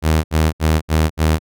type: tone bursts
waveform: sawtooth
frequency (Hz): 78.7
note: D#2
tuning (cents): +20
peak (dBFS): -8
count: 5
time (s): 0.02-1.392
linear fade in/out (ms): 50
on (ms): 220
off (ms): 68
effects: none